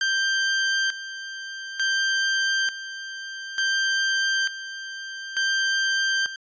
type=tone with tremolo; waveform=sawtooth; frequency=1574 Hz; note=G6; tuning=7 cents sharp; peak=-17 dBFS; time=0.01-6.36 s; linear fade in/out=2 ms; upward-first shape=square; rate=0.56 Hz; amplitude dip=75%; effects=resampled to 16000 Hz